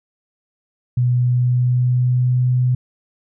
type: tone with pitch glide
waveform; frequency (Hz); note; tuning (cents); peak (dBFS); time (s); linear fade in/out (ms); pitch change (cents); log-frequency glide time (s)
sine; 123.47 to 125.7; B2 to B2; 0 to +31; -13; 0.97-2.75; 5; +31; 1.14-2.51
effects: none